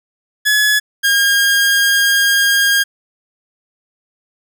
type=tone pair in turn; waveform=sawtooth; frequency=1700 / 1619.1 Hz; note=G#6 / G#6; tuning=+40 / -44 cents; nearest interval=minor second; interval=84 cents; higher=first; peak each=-7 dBFS; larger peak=neither; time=0.45-0.8 / 1.03-2.84 s; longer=second; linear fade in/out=20 ms; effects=none